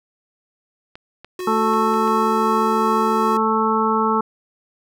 clicks, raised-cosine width 0.3 ms, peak -22 dBFS, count 6, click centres 0.955 / 1.246 / 1.403 / 1.737 / 1.94 / 2.077 s
square tone, 365.8 Hz, F#4, 20 cents flat, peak -26 dBFS, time 1.39-3.37 s, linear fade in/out 2 ms
harmonic tone, 220 Hz, A3, in tune, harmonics 1 / 2 / 4 / 5 / 6, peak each -22 / -22 / -22 / -22 / -22 dBFS, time 1.47-4.21 s, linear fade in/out 5 ms
effects none

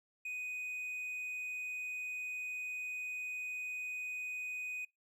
triangle tone, 2493 Hz, D#7, 3 cents sharp, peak -37 dBFS, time 0.25-4.85 s, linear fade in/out 5 ms, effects noise-tail reverb RT60 0.2 s tail -25 dB re dry

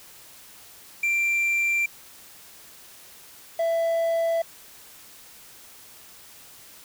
triangle tone pair in turn, 2361 / 664.6 Hz, D7 / E5, +9 / +14 cents, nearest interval octave + minor seventh, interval 2195 cents, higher first, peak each -19 dBFS, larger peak neither, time 1.03-1.86 / 3.59-4.42 s, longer neither, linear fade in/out 5 ms, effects white hiss -48 dBFS RMS until 6.84 s

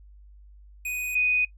square / sine tone pair in turn, 2489 / 2489 Hz, D#7 / D#7, 0 / 0 cents, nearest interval unison, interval 0 cents, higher neither, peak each -29 / -20 dBFS, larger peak second, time 0.85-1.15 / 1.15-1.45 s, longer neither, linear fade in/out 5 ms, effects noise-tail reverb RT60 0.1 s tail -19 dB re dry + added 50 Hz sine -47 dBFS peak until 1.57 s

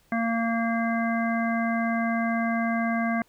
harmonic tone, 229.5 Hz, A#3, 27 cents flat, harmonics 1 / 3 / 5 / 7 / 9, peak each -25 / -29 / -34 / -33 / -34 dBFS, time 0.12-3.22 s, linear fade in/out 2 ms, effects pink hiss -63 dBFS RMS until 3.28 s

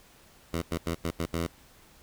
10% pulse tone bursts at uneven times, 83.7 Hz, E2, 27 cents sharp, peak -20 dBFS, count 6, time 0.53-0.62 / 0.71-0.78 / 0.86-0.95 / 1.04-1.11 / 1.19-1.26 / 1.33-1.47 s, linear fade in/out 10 ms, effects pink hiss -57 dBFS RMS until 2.02 s

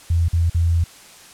sine tone with dropouts, 84.2 Hz, E2, 37 cents sharp, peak -14 dBFS, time 0.1-0.84 s, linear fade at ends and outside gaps 5 ms, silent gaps 0.284-0.331 / 0.498-0.546 s, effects white hiss -44 dBFS RMS until 1.33 s + low-pass 10000 Hz 12 dB/octave

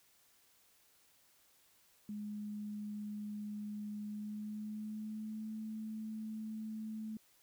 sine tone with pitch glide, 208.9 to 218 Hz, G#3 to A3, +10 to -16 cents, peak -40 dBFS, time 2.09-7.17 s, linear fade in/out 2 ms, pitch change +74 cents, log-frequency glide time 4.02-5.54 s, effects white hiss -69 dBFS RMS until 7.42 s

